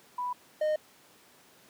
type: tone pair in turn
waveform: sine / triangle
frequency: 987.8 / 613.9 Hz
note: B5 / D#5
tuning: 0 / -23 cents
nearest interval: minor sixth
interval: 823 cents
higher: first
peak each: -30 / -23 dBFS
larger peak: second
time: 0.18-0.33 / 0.61-0.76 s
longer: neither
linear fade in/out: 5 ms
effects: pink hiss -58 dBFS RMS until 1.69 s + high-pass 200 Hz 12 dB/octave